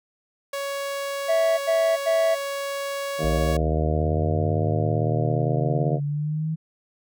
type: tone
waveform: sawtooth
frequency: 558 Hz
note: C#5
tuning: 11 cents sharp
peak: -23 dBFS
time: 0.53-3.57 s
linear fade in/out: 5 ms
type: tone bursts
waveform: triangle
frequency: 657 Hz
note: E5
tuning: 6 cents flat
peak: -16 dBFS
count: 3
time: 1.28-2.356 s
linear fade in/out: 20 ms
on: 300 ms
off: 88 ms
type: harmonic tone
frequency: 77.78 Hz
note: D#2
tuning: in tune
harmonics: 2 / 3 / 4 / 5 / 6 / 7 / 8 / 9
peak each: -26 / -33 / -32 / -32 / -30 / -33 / -31 / -32 dBFS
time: 3.18-6 s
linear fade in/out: 50 ms
type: linear sweep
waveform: sine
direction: up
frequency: 58.27 to 160.2 Hz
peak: -23 dBFS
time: 3.23-6.56 s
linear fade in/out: 20 ms
effects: none